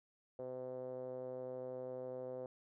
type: tone with low-pass filter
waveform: 5% pulse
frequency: 127.7 Hz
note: C3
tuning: 42 cents flat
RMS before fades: -45 dBFS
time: 0.39-2.46 s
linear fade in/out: 2 ms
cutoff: 520 Hz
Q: 4.9
effects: none